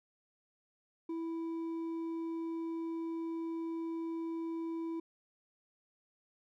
sine tone with hard clipping, 329.6 Hz, E4, in tune, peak -37 dBFS, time 1.09-5 s, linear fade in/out 5 ms, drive 4 dB, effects none

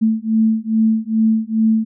sine beating tone pair, 220 / 222.4 Hz, A3 / A3, 0 / +19 cents, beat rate 2.4 Hz, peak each -16 dBFS, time 0.01-1.85 s, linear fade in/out 20 ms, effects none

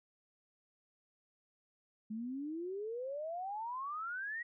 sine exponential sweep, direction up, 210.6 to 1932 Hz, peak -38 dBFS, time 2.1-4.43 s, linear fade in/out 10 ms, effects none

